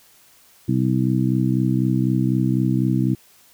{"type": "harmonic tone", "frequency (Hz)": 64, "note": "C2", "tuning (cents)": -38, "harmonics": [2, 3, 4, 5], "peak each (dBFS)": [-20, -22, -23, -24], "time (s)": [0.68, 3.15], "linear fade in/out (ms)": 10, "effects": ["white hiss -53 dBFS RMS until 3.53 s"]}